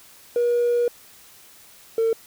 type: tone pair in turn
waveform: triangle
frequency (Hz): 479.5 / 452.6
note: A#4 / A4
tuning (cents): +49 / +49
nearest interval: minor second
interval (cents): 100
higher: first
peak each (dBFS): -14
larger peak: neither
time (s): 0.36-0.88 / 1.98-2.13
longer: first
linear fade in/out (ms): 2
effects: tanh soft clip ceiling -14 dBFS + white hiss -49 dBFS RMS until 2.26 s